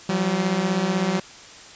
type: beating tone pair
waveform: sawtooth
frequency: 174.61 / 190.61 Hz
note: F3 / G3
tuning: 0 / -48 cents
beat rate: 16 Hz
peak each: -21 / -18 dBFS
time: 0.09-1.2 s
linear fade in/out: 5 ms
effects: white hiss -43 dBFS RMS until 1.75 s + resampled to 16000 Hz